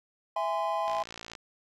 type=chord; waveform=triangle; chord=E augmented; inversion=none; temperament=just; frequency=659.3 / 824.1 / 1030.1 Hz; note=E5 / G#5 / B#5; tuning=0 / -14 / -27 cents; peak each=-30 dBFS; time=0.36-1.03 s; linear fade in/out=5 ms
type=click train; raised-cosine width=0.2 ms; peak=-24 dBFS; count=28; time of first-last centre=0.88-1.352 s; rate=57.2 Hz
effects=none